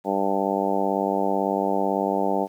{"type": "harmonic tone", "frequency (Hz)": 98, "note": "G2", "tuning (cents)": 0, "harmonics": [2, 3, 4, 5, 6, 7, 8, 9], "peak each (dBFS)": [-29, -29, -29, -29, -29, -29, -29, -29], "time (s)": [0.04, 2.48], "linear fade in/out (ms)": 50, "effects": ["9-bit"]}